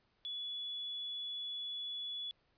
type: tone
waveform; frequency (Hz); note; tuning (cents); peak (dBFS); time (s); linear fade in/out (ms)
sine; 3414; G#7; +47; -39; 0.25-2.31; 0
effects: pink hiss -75 dBFS RMS until 2.57 s + resampled to 11025 Hz